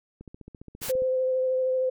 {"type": "click train", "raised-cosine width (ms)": 3, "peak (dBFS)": -30, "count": 13, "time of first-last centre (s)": [0.21, 1.021], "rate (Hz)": 14.8}
{"type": "noise", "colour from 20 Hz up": "white", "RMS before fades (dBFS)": -34, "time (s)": [0.81, 0.92], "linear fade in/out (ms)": 20}
{"type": "tone with vibrato", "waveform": "sine", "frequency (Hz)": 516, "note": "C5", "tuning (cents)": -24, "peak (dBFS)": -22, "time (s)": [0.89, 1.9], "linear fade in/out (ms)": 10, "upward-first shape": "sine", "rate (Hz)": 13, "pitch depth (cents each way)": 13}
{"effects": []}